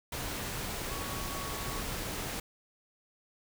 sine tone in noise, 1118 Hz, C#6, 14 cents sharp, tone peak -44 dBFS, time 0.9-1.82 s, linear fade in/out 5 ms, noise pink, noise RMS -37 dBFS, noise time 0.12-2.4 s, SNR -10 dB, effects none

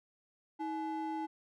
triangle ring-modulated tone, 585 Hz, D5, 7 cents flat, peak -30 dBFS, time 0.59-1.27 s, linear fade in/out 20 ms, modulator 266 Hz, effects none

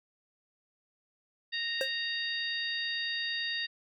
harmonic tone, 929 Hz, A#5, 6 cents flat, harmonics 2 / 3 / 4 / 5, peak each -35 / -39 / -36 / -39 dBFS, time 1.52-3.67 s, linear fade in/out 20 ms
square tone with exponential decay, 533 Hz, C5, 32 cents sharp, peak -27 dBFS, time 1.81-1.92 s, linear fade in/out 1 ms, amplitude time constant 22 ms
effects none

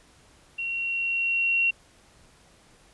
sine tone with level ramp, 2739 Hz, F7, 34 cents flat, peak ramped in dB -28 to -19 dBFS, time 0.58-1.71 s, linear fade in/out 10 ms, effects pink hiss -57 dBFS RMS until 2.93 s + resampled to 24000 Hz

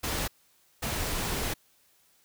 pink noise bursts at uneven times, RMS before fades -31 dBFS, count 2, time 0.03-0.28 / 0.82-1.54 s, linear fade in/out 10 ms, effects white hiss -65 dBFS RMS until 2.24 s

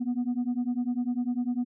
sine beating tone pair, 240 / 250 Hz, B3 / B3, -49 / +21 cents, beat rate 10 Hz, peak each -27 dBFS, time 0-1.65 s, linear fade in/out 20 ms, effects tanh soft clip ceiling -23 dBFS

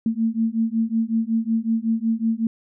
sine beating tone pair, 223 / 228.4 Hz, A3 / A#3, +23 / -35 cents, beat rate 5.4 Hz, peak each -22 dBFS, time 0.06-2.47 s, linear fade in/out 2 ms, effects none

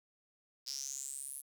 sawtooth tone with high-pass filter sweep, 136.9 Hz, C#3, 21 cents flat, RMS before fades -43 dBFS, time 0.66-1.42 s, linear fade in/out 20 ms, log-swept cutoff 5000 to 11000 Hz, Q 8.9, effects none

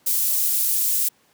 pink high-pass noise, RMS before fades -21 dBFS, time 0.06-1.09 s, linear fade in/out 10 ms, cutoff 12000 Hz, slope 12 dB/octave, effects pink hiss -60 dBFS RMS until 1.33 s + high-pass 150 Hz 12 dB/octave

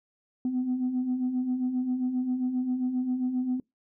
sine beating tone pair, 246.9 / 254.4 Hz, B3 / C4, 0 / -48 cents, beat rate 7.5 Hz, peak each -33 / -25 dBFS, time 0.45-3.6 s, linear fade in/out 2 ms, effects noise-tail reverb RT60 0.2 s tail -26 dB re dry + tanh soft clip ceiling -21 dBFS

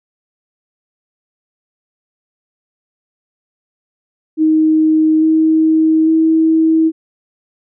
sine tone with pitch steps, 313.8 / 317.4 / 321.1 Hz, D#4 / D#4 / E4, +15 / +35 / -45 cents, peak -8 dBFS, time 4.37-6.92 s, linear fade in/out 50 ms, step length 850 ms, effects none

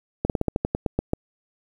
slowing click train, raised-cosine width 2 ms, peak -8 dBFS, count 11, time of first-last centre 0.25-1.134 s, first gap 48 ms, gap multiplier 1.13, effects 8-bit

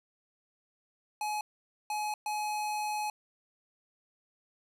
square tone bursts at uneven times, 845 Hz, G#5, 30 cents sharp, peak -32 dBFS, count 3, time 1.21-1.41 / 1.9-2.14 / 2.26-3.1 s, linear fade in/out 2 ms, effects resampled to 32000 Hz + 11-bit

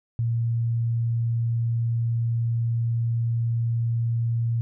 sine tone, 116.3 Hz, A#2, 4 cents flat, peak -21 dBFS, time 0.19-4.61 s, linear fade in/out 0 ms, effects none

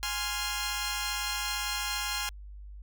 10% pulse chord, F minor, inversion first, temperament equal, 830.6 / 1046.5 / 1396.9 Hz, Ab5 / C6 / F6, 0 / 0 / 0 cents, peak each -27 dBFS, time 0.03-2.29 s, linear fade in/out 0 ms, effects added 50 Hz sine -42 dBFS peak until 2.82 s

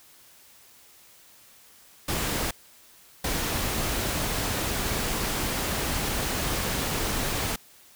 pink noise bursts at uneven times, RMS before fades -28 dBFS, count 2, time 2.08-2.51 / 3.24-7.56 s, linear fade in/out 5 ms, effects white hiss -54 dBFS RMS until 7.95 s

